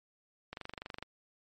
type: click train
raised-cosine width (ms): 0.3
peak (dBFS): -25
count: 13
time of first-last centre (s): 0.53-1.026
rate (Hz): 24.2
effects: MP3 48 kbps